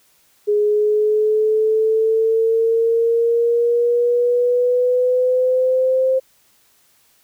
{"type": "exponential sweep", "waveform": "sine", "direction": "up", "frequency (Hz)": [415.3, 525], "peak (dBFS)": -13, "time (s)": [0.47, 6.2], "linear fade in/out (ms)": 20, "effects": ["white hiss -57 dBFS RMS until 7.23 s"]}